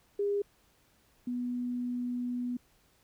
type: tone pair in turn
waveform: sine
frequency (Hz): 405.3 / 245.5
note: G#4 / B3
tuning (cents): -42 / -10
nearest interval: major sixth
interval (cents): 868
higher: first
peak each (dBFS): -27 / -31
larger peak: first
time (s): 0.19-0.42 / 1.27-2.57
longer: second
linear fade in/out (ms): 5
effects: pink hiss -67 dBFS RMS until 3.03 s